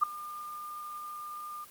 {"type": "tone with ADSR envelope", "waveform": "sine", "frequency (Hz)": 1205, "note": "D6", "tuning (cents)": 44, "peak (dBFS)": -18, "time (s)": [0.01, 1.65], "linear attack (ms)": 23, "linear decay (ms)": 4, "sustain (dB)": -20, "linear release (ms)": 17, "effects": ["white hiss -53 dBFS RMS until 1.7 s", "Opus 32 kbps"]}